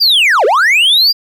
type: linear two-way sweep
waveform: triangle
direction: down then up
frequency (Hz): 4900 to 380.2 to 4900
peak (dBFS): -5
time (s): 0-1.13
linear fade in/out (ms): 20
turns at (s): 0.45
effects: none